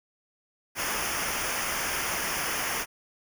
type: noise with comb filter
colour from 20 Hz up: pink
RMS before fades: -30 dBFS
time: 0.75-2.86 s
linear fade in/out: 50 ms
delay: 0.25 ms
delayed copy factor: -0.8
effects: none